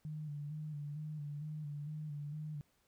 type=tone with vibrato; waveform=sine; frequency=149.5 Hz; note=D3; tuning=31 cents sharp; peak=-40 dBFS; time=0.05-2.61 s; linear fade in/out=0 ms; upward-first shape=square; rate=2.2 Hz; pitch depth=42 cents each way; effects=pink hiss -75 dBFS RMS until 2.87 s